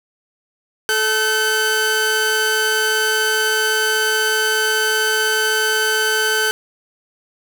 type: tone pair together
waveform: sawtooth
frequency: 434.7 / 1529.5 Hz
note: A4 / G6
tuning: -21 / -43 cents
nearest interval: octave + minor seventh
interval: 2178 cents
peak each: -17 / -13 dBFS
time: 0.89-6.51 s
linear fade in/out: 0 ms
effects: none